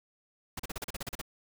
pink noise bursts, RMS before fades -37 dBFS, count 11, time 0.57-1.215 s, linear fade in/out 5 ms, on 25 ms, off 37 ms, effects none

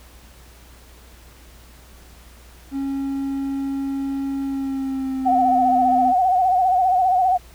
triangle tone with pitch glide, 273.8 to 256.9 Hz, C#4 to C4, -21 to -32 cents, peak -20 dBFS, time 2.71-6.14 s, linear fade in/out 50 ms, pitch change -111 cents, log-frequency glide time 4.44-5.7 s
sine tone with vibrato, 740 Hz, F#5, in tune, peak -14 dBFS, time 5.25-7.38 s, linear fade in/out 20 ms, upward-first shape sine, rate 15 Hz, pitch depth 65 cents each way
effects added 60 Hz sine -45 dBFS peak until 7.54 s + pink hiss -49 dBFS RMS until 7.54 s

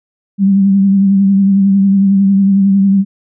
sine tone with vibrato, 196 Hz, G3, in tune, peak -6 dBFS, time 0.38-3.05 s, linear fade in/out 50 ms, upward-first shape triangle, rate 11 Hz, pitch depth 41 cents each way, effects none

